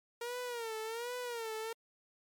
sawtooth tone with vibrato, 466.2 Hz, A#4, in tune, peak -34 dBFS, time 0.21-1.73 s, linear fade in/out 5 ms, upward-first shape sine, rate 1.3 Hz, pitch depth 110 cents each way, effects MP3 96 kbps

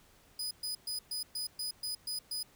sawtooth tone bursts, 4978 Hz, D#8, in tune, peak -32 dBFS, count 9, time 0.39-2.43 s, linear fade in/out 5 ms, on 120 ms, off 120 ms, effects pink hiss -63 dBFS RMS until 2.55 s

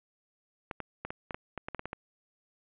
clicks, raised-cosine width 0.5 ms, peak -21 dBFS, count 12, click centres 0.712 / 0.803 / 1.05 / 1.105 / 1.308 / 1.345 / 1.577 / 1.685 / 1.747 / 1.794 / 1.856 / 1.931 s, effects resampled to 8000 Hz + 10-bit

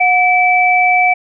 sine tone pair together, 728.6 / 2310 Hz, F#5 / D7, -27 / -29 cents, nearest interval octave + minor sixth, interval 1998 cents, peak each -11 dBFS, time 0-1.14 s, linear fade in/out 10 ms, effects none

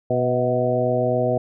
harmonic tone with a mistuned harmonic, 123.47 Hz, B2, in tune, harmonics 1 / 2 / 3 / 4 / 5 / 6, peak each -25 / -27 / -27 / -23 / -22 / -29 dBFS, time 0.1-1.38 s, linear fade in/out 5 ms, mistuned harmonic 5, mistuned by +44 cents, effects none

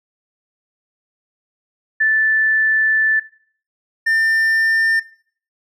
sine / triangle tone pair in turn, 1757 / 1800.1 Hz, A6 / A6, -3 / +39 cents, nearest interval unison, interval 42 cents, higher second, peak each -12 dBFS, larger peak neither, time 2-3.2 / 4.06-5 s, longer first, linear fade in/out 10 ms, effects noise-tail reverb RT60 0.5 s tail -18 dB re dry

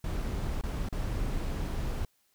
brown noise with dropouts, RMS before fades -32 dBFS, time 0.04-2.05 s, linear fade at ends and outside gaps 2 ms, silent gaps 0.613-0.636 / 0.888-0.926 s, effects white hiss -71 dBFS RMS until 2.34 s

